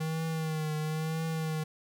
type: tone with vibrato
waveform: square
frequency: 157.7 Hz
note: D#3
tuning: 24 cents sharp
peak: -31 dBFS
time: 0-1.64 s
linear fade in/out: 10 ms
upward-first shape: triangle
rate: 1 Hz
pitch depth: 51 cents each way
effects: none